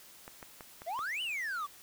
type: clicks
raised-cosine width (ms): 0.5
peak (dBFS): -30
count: 5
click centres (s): 0.279 / 0.428 / 0.608 / 0.819 / 0.991
type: exponential two-way sweep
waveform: triangle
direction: up then down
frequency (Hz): 622.3 to 3062 to 1112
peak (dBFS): -32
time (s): 0.86-1.67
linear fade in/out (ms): 20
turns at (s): 1.22
effects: white hiss -55 dBFS RMS until 1.82 s